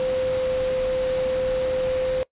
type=tone in noise; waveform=sine; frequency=516 Hz; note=C5; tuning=24 cents flat; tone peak=-21 dBFS; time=0-2.23 s; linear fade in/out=0 ms; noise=pink; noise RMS=-34 dBFS; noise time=0-2.23 s; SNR=+10 dB; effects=noise-tail reverb RT60 0.1 s tail -21 dB re dry + resampled to 8000 Hz